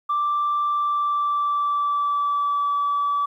sine tone with pitch glide, 1174.7 to 1150.5 Hz, D6 to D6, 0 to -36 cents, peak -18 dBFS, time 0.09-3.26 s, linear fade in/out 10 ms, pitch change -36 cents, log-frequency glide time 0.66-2.75 s, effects tanh soft clip ceiling -16 dBFS + 10-bit

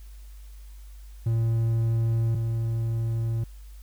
triangle tone pair in turn, 114.1 / 114.1 Hz, A#2 / A#2, -37 / -37 cents, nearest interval unison, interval 0 cents, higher neither, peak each -19 / -22 dBFS, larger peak first, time 1.26-2.35 / 2.35-3.44 s, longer neither, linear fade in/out 5 ms, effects added 50 Hz sine -41 dBFS peak until 3.82 s + white hiss -59 dBFS RMS until 3.82 s

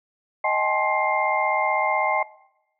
sine tone cluster, 625 / 782 / 858 / 1058 / 2105 Hz, D#5 / G5 / A5 / C6 / C7, +8 / -4 / -44 / +19 / +10 cents, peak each -26 dBFS, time 0.44-2.23 s, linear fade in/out 5 ms, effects noise-tail reverb RT60 0.9 s tail -21 dB re dry

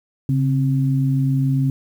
sine tone pair together, 137.31 / 264.5 Hz, C#3 / C4, -16 / +19 cents, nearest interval major seventh, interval 1135 cents, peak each -16 / -22 dBFS, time 0.29-1.7 s, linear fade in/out 2 ms, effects 8-bit

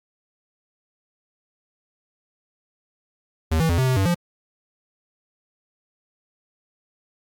square tone with pitch steps, 79.9 / 162.8 / 85.1 / 130.3 / 129.2 / 96.7 / 173.9 Hz, D#2 / E3 / F2 / C3 / C3 / G2 / F3, +47 / -21 / -44 / -7 / -21 / -23 / -7 cents, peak -18 dBFS, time 3.51-4.147 s, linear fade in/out 10 ms, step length 91 ms, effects Opus 48 kbps

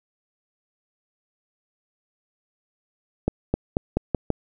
accelerating click train, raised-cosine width 2 ms, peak -7 dBFS, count 6, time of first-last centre 3.28-4.303 s, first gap 260 ms, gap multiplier 0.88, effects none

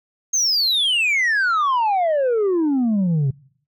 sine exponential sweep, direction down, 6490 to 130 Hz, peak -13 dBFS, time 0.33-3.31 s, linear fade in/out 10 ms, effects noise-tail reverb RT60 0.6 s tail -24 dB re dry + tanh soft clip ceiling -15 dBFS

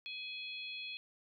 harmonic tone, 840 Hz, G#5, 19 cents sharp, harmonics 3 / 4 / 5, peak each -44 / -46 / -48 dBFS, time 0.06-0.97 s, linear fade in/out 0 ms, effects none

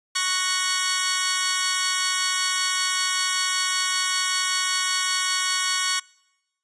10% pulse chord, F# major, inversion second, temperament equal, 1108.7 / 1480 / 1864.7 Hz, C#6 / F#6 / A#6, 0 / 0 / 0 cents, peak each -16 / -18 / -18 dBFS, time 0.15-6 s, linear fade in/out 10 ms, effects noise-tail reverb RT60 1.0 s tail -26 dB re dry + resampled to 22050 Hz

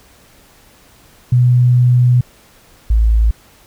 sine tone pair in turn, 123.7 / 55.25 Hz, B2 / A1, +3 / +8 cents, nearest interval octave + major second, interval 1395 cents, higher first, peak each -7 / -8 dBFS, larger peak first, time 1.32-2.21 / 2.9-3.31 s, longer first, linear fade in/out 5 ms, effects pink hiss -47 dBFS RMS until 3.66 s

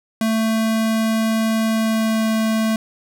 square tone with pitch glide, 222.3 to 220.9 Hz, A3 to A3, +18 to +7 cents, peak -17 dBFS, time 0.21-2.76 s, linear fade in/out 2 ms, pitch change -11 cents, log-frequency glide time 1.68-2.3 s, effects none

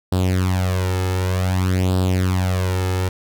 sawtooth tone with flanger, 92.5 Hz, F#2, in tune, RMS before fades -19 dBFS, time 0.12-3.09 s, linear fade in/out 5 ms, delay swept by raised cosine 0.23 to 2.33 ms, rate 0.54 Hz, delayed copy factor +0.75, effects none

